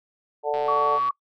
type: harmonic tone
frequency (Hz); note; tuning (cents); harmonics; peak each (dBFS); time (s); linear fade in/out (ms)
147.4; D3; +7; 3 / 4 / 5 / 6; -26 / -27 / -28 / -29; 0.43-1; 50
type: click train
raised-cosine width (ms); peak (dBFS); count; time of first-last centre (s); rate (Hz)
0.3; -24; 72; 0.54-1.086; 130
type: tone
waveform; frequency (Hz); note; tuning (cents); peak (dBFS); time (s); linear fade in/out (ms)
sine; 1130; C#6; +33; -20; 0.68-1.11; 5
effects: noise-tail reverb RT60 0.1 s tail -22 dB re dry